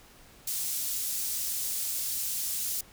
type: high-pass noise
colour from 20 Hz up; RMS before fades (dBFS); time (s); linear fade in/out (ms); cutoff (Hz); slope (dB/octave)
pink; -32; 0.47-2.81; 5; 7200; 12
effects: pink hiss -55 dBFS RMS until 2.92 s